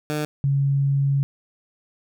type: tone pair in turn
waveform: 15% pulse / sine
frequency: 150.9 / 139 Hz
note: D3 / C#3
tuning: +47 / +5 cents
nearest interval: minor second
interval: 142 cents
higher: first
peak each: -17 dBFS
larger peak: neither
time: 0.1-0.25 / 0.44-1.23 s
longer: second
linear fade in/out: 0 ms
effects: none